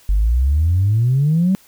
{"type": "exponential sweep", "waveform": "sine", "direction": "up", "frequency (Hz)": [47.31, 196], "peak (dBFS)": -11, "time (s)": [0.09, 1.55], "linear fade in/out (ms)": 0, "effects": ["tanh soft clip ceiling -8 dBFS", "white hiss -50 dBFS RMS until 1.67 s"]}